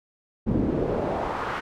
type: noise with band-pass filter sweep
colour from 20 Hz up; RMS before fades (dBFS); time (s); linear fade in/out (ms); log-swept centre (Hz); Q
brown; -26; 0.46-1.61; 20; 220 to 1500; 1.6
effects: none